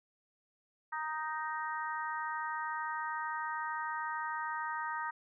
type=harmonic tone; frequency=311.1 Hz; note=D#4; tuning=in tune; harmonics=3 / 4 / 5 / 6; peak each=-38 / -40 / -42 / -43 dBFS; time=0.92-5.11 s; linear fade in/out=10 ms; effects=none